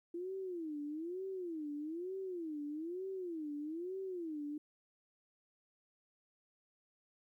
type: tone with vibrato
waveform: sine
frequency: 334.8 Hz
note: E4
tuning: 27 cents sharp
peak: -39 dBFS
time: 0.14-4.58 s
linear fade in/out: 5 ms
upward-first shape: sine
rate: 1.1 Hz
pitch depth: 240 cents each way
effects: 13-bit